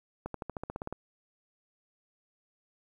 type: accelerating click train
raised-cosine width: 1 ms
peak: -22 dBFS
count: 11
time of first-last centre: 0.26-0.926 s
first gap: 83 ms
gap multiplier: 0.95
effects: 10-bit

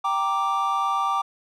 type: chord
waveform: triangle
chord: G minor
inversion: none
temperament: equal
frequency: 784 / 932.3 / 1174.7 Hz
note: G5 / Bb5 / D6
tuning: 0 / 0 / 0 cents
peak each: -25 / -27 / -21 dBFS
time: 0.04-1.22 s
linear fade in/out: 10 ms
effects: none

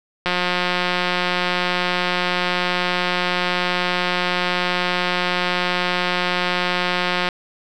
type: click train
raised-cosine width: 0.3 ms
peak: -4 dBFS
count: 1259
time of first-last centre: 0.26-7.288 s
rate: 179 Hz
effects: none

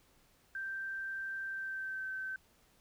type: tone with pitch glide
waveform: sine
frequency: 1568 to 1541.1 Hz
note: G6 to G6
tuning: 0 to -30 cents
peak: -37 dBFS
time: 0.55-2.36 s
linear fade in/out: 2 ms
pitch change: -30 cents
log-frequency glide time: 1.48-2.09 s
effects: pink hiss -68 dBFS RMS until 2.8 s

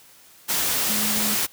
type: tone in noise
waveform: sine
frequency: 212.5 Hz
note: G#3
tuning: 40 cents sharp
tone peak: -29 dBFS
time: 0.88-1.36 s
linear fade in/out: 20 ms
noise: white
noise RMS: -23 dBFS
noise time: 0.48-1.47 s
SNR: -9 dB
effects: white hiss -51 dBFS RMS until 1.52 s + high-pass 60 Hz 12 dB/octave

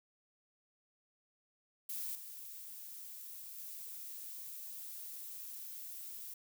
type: noise with level steps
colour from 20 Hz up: violet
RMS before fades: -41 / -49 / -47 dBFS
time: 1.89-6.34 s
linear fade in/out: 5 ms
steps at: 2.15 / 3.58 s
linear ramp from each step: 2 ms
effects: none

